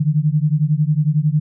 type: beating tone pair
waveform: sine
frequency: 146.83 / 157.83 Hz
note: D3 / D#3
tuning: 0 / +25 cents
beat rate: 11 Hz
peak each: -16 / -17 dBFS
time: 0-1.4 s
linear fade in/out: 10 ms
effects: none